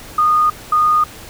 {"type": "tone pair in turn", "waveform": "sine", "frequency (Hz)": [1229, 1229], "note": ["D#6", "D#6"], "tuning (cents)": [-22, -22], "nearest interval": "unison", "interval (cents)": 0, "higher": "neither", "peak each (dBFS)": -10, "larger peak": "neither", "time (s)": [[0.18, 0.5], [0.72, 1.04]], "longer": "neither", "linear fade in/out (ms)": 5, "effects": ["pink hiss -36 dBFS RMS until 1.29 s"]}